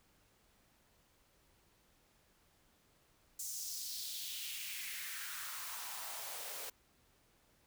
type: noise with high-pass filter sweep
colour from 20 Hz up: white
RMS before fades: -44 dBFS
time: 3.39-6.7 s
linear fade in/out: 5 ms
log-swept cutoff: 6900 to 470 Hz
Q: 2.7
effects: pink hiss -71 dBFS RMS until 7.66 s